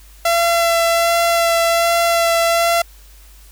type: tone with vibrato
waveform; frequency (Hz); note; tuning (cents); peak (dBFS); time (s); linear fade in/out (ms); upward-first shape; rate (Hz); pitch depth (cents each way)
sawtooth; 676; E5; +43; -9; 0.25-2.82; 5; sine; 1.3; 12
effects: added 50 Hz sine -41 dBFS peak until 3.51 s + white hiss -48 dBFS RMS until 3.51 s